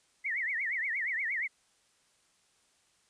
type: tone with vibrato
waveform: sine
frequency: 2000 Hz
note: B6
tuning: 21 cents sharp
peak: -30 dBFS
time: 0.24-1.48 s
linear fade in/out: 20 ms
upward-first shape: triangle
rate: 8.5 Hz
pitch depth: 240 cents each way
effects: white hiss -69 dBFS RMS until 3.09 s + resampled to 22050 Hz